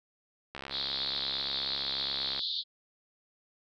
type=click train; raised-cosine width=0.3 ms; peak=-23 dBFS; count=127; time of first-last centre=0.55-2.392 s; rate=68.4 Hz
type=band-pass noise; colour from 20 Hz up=white; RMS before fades=-34 dBFS; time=0.7-2.64 s; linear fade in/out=50 ms; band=3400 to 4500 Hz; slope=96 dB/octave
effects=none

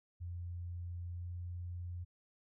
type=tone with pitch glide; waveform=sine; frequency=87.31 to 87.97 Hz; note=F2 to F2; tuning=0 to +13 cents; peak=-40 dBFS; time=0.2-2.05 s; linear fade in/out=20 ms; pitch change=+13 cents; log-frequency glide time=1.12-1.29 s; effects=none

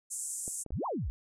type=band-pass noise; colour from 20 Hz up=pink; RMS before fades=-38 dBFS; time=0.1-0.64 s; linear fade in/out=20 ms; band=7100 to 9900 Hz; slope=48 dB/octave
type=clicks; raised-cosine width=2 ms; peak=-30 dBFS; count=3; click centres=0.479 / 0.663 / 0.706 s
type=exponential two-way sweep; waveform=sine; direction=up then down; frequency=46.25 to 1129 to 46.25 Hz; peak=-31 dBFS; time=0.72-1.1 s; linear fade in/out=0 ms; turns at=0.86 s
effects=none

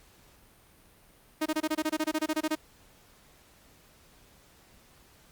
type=tone bursts; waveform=sawtooth; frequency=311.1 Hz; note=D#4; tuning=in tune; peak=-22 dBFS; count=16; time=1.41-2.554 s; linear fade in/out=10 ms; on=49 ms; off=24 ms; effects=pink hiss -59 dBFS RMS until 5.31 s + Opus 48 kbps

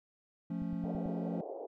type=chord; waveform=triangle; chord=F augmented; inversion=none; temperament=equal; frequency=174.61 / 220 / 277.2 Hz; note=F3 / A3 / C#4; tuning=0 / 0 / 0 cents; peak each=-35 / -38 / -39 dBFS; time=0.5-1.41 s; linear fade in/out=5 ms
type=click train; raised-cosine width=5 ms; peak=-33 dBFS; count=5; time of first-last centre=0.62-1.06 s; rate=9.1 Hz
type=band-pass noise; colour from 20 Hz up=pink; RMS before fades=-43 dBFS; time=0.83-1.67 s; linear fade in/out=20 ms; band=350 to 750 Hz; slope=48 dB/octave
effects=none

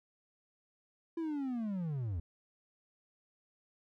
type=linear sweep; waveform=triangle; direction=down; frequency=338.1 to 77.78 Hz; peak=-32 dBFS; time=1.17-2.2 s; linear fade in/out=5 ms; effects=none

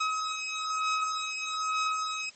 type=beating tone pair; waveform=sawtooth; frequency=1273 / 1274.1 Hz; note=D#6 / D#6; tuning=+39 / +41 cents; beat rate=1.1 Hz; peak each=-28 dBFS; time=0-2.3 s; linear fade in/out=10 ms; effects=white hiss -56 dBFS RMS until 2.35 s + MP3 32 kbps

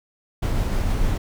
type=noise with tremolo; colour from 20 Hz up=brown; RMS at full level=-20 dBFS; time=0.42-1.18 s; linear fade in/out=10 ms; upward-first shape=triangle; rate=6.5 Hz; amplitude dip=25%; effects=none

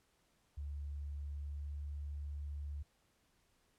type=tone with pitch glide; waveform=sine; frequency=72 to 72.5 Hz; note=D2 to D2; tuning=-34 to -22 cents; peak=-40 dBFS; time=0.57-2.83 s; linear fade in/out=10 ms; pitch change=+12 cents; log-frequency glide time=1.31-1.76 s; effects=pink hiss -75 dBFS RMS until 3.78 s + low-pass 12000 Hz 12 dB/octave

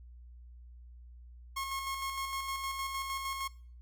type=tone with tremolo; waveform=sawtooth; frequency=1084 Hz; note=C#6; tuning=39 cents flat; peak=-30 dBFS; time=1.56-3.48 s; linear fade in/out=10 ms; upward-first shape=square; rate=6.5 Hz; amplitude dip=35%; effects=noise-tail reverb RT60 0.5 s tail -21 dB re dry + added 60 Hz sine -49 dBFS peak until 3.81 s

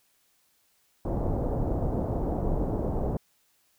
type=low-pass noise; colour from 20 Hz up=pink; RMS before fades=-28 dBFS; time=1.05-3.17 s; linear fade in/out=2 ms; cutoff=730 Hz; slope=24 dB/octave; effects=white hiss -68 dBFS RMS until 3.78 s

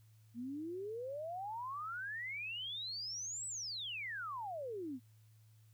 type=exponential two-way sweep; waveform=sine; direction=up then down; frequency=227.4 to 8060 to 235.9 Hz; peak=-40 dBFS; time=0.34-5 s; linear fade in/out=50 ms; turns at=3.47 s; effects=added 109 Hz sine -61 dBFS peak until 5.73 s + white hiss -75 dBFS RMS until 5.73 s

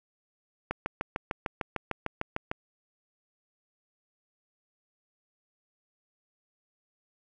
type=click train; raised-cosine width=0.5 ms; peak=-15 dBFS; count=13; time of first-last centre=0.71-2.515 s; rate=6.65 Hz; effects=none

